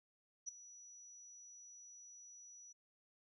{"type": "tone with ADSR envelope", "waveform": "sine", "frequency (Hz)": 5880, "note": "F#8", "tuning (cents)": -12, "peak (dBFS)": -39, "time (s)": [0.46, 2.73], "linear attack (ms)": 24, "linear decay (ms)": 10, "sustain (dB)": -16, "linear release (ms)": 15, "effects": []}